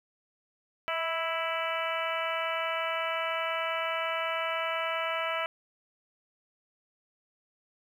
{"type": "harmonic tone with a mistuned harmonic", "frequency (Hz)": 329.6, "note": "E4", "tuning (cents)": 0, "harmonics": [2, 3, 4, 5, 6, 7, 8, 9], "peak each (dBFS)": [-34, -38, -34, -41, -39, -37, -42, -39], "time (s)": [0.88, 5.46], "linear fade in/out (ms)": 0, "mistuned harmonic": 2, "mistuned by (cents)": -24, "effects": ["10-bit"]}